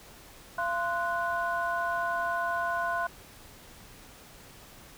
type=tone cluster; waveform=sine; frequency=686 / 1039 / 1476 Hz; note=F5 / C6 / F#6; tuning=-31 / -12 / -5 cents; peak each=-31 dBFS; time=0.58-3.07 s; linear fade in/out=5 ms; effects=tanh soft clip ceiling -19 dBFS + pink hiss -51 dBFS RMS until 4.97 s